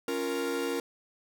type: chord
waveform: 45% pulse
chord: Bb minor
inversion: first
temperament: equal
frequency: 277.2 / 349.2 / 466.2 Hz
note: Db4 / F4 / Bb4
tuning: 0 / 0 / 0 cents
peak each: -35 / -35 / -32 dBFS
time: 0.08-0.8 s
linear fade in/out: 2 ms
effects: none